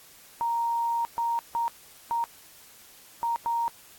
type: tone bursts at uneven times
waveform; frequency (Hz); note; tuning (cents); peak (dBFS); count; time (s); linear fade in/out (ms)
sine; 932.3; A#5; 0; -24; 6; 0.41-1.05 / 1.18-1.39 / 1.55-1.68 / 2.11-2.24 / 3.23-3.36 / 3.46-3.68; 0
effects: white hiss -52 dBFS RMS until 3.98 s + AAC 64 kbps